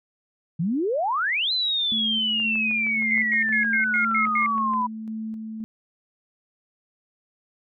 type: exponential two-way sweep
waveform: sine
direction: up then down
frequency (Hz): 152.6 to 4100 to 978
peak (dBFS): -21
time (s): 0.59-4.87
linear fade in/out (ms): 10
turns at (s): 1.52
type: tone with tremolo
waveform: sine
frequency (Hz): 220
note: A3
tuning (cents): 0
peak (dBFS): -28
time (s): 1.92-5.64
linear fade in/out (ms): 0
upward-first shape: square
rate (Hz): 1.9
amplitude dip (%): 30
type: click train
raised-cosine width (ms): 0.5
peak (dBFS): -27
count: 16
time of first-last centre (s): 2.4-4.736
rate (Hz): 6.42
type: tone bursts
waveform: sine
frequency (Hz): 2148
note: C7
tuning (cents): +45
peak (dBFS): -21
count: 7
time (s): 3.11-4.462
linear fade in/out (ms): 2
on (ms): 110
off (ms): 97
effects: none